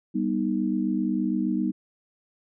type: chord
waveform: sine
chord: G augmented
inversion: none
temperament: equal with one note detuned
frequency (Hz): 196 / 244.1 / 311.1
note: G3 / B3 / D#4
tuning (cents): 0 / -20 / 0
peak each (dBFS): -27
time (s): 0.14-1.72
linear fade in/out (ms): 20
effects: none